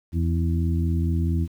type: harmonic tone with a mistuned harmonic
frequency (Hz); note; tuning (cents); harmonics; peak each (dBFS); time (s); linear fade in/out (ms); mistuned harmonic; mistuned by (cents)
84.3; E2; +39; 1 / 2 / 3 / 4; -21 / -27 / -31 / -33; 0.12-1.48; 50; 4; -40
effects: 9-bit